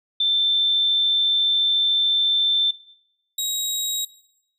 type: tone pair in turn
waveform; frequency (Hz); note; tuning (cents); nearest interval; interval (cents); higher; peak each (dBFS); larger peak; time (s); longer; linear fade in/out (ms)
sine / 20% pulse; 3553 / 3810; A7 / A#7; +16 / +37; minor second; 121; second; -17; neither; 0.2-2.71 / 3.38-4.05; first; 5
effects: noise-tail reverb RT60 0.8 s tail -18 dB re dry